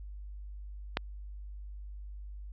click, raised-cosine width 0.3 ms, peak -12 dBFS, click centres 0.971 s, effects added 50 Hz sine -41 dBFS peak until 2.52 s + resampled to 11025 Hz

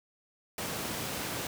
pink high-pass noise, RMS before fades -36 dBFS, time 0.58-1.47 s, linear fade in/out 2 ms, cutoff 120 Hz, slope 12 dB/octave, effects none

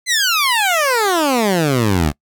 15% pulse exponential sweep, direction down, 2095 to 69.3 Hz, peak -7 dBFS, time 0.06-2.13 s, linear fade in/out 50 ms, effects noise-tail reverb RT60 0.1 s tail -24 dB re dry

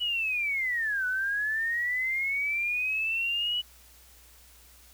sine linear two-way sweep, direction down then up, 2960 to 1480 to 2960 Hz, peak -26 dBFS, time 0-3.62 s, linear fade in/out 20 ms, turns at 1.06 s, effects added 60 Hz sine -57 dBFS peak until 4.93 s + white hiss -56 dBFS RMS until 4.93 s

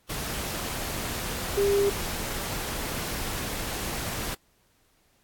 sine tone in noise, 401.1 Hz, G4, 40 cents sharp, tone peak -20 dBFS, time 1.57-1.9 s, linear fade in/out 10 ms, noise pink, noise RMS -32 dBFS, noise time 0.09-4.35 s, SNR +9 dB, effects pink hiss -66 dBFS RMS until 5.23 s + AAC 64 kbps

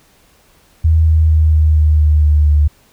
sine tone with pitch steps, 80.1 / 79.23 / 78.36 / 77.51 / 76.66 / 75.82 / 75 / 74.18 Hz, E2 / D#2 / D#2 / D#2 / D#2 / D#2 / D2 / D2, -49 / +32 / +13 / -6 / -25 / -44 / +37 / +18 cents, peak -7 dBFS, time 0.84-2.68 s, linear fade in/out 10 ms, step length 230 ms, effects pink hiss -51 dBFS RMS until 2.92 s

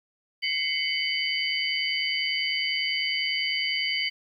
sine tone cluster, 2056 / 2206 / 3014 / 4640 Hz, C7 / C#7 / F#7 / D8, -31 / -9 / +31 / -22 cents, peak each -31 / -30 / -29 / -31 dBFS, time 0.42-4.1 s, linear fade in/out 20 ms, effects 10-bit

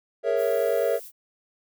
triangle chord, A# half-diminished seventh, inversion third, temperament equal, 415.3 / 466.2 / 554.4 / 659.3 Hz, G#4 / A#4 / C#5 / E5, 0 / 0 / 0 / 0 cents, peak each -27 / -23 / -24 / -25 dBFS, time 0.23-1 s, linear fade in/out 50 ms
violet noise, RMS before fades -42 dBFS, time 0.36-1.12 s, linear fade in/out 50 ms
effects none

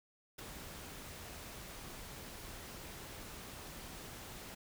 pink noise with ADSR envelope, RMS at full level -43 dBFS, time 0.38-4.55 s, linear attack 12 ms, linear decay 5 ms, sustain -6 dB, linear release 11 ms, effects none

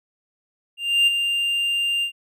triangle tone with ADSR envelope, 2794 Hz, F7, in tune, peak -11 dBFS, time 0.77-2.12 s, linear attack 300 ms, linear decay 20 ms, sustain -7 dB, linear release 91 ms, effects none

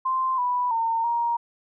sine tone with pitch steps, 1043 / 986 / 911 / 940 Hz, C6 / B5 / A#5 / A#5, -6 / -3 / -40 / +14 cents, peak -21 dBFS, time 0.05-1.37 s, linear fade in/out 10 ms, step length 330 ms, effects none

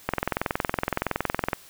click train, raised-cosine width 0.5 ms, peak -8 dBFS, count 32, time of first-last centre 0.09-1.532 s, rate 21.5 Hz, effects white hiss -50 dBFS RMS until 1.69 s

